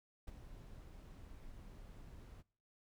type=noise with ADSR envelope; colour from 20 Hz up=brown; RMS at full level=-45 dBFS; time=0.27-2.43 s; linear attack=9 ms; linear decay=25 ms; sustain=-9 dB; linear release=31 ms; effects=noise-tail reverb RT60 0.5 s tail -24 dB re dry